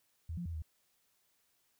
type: tone with pitch steps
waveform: sine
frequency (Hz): 82.1 / 173.4 / 83.6 / 78.6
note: E2 / F3 / E2 / D#2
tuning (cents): -6 / -12 / +25 / +18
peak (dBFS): -37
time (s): 0.29-0.622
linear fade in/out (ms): 5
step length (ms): 83
effects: white hiss -75 dBFS RMS until 1.79 s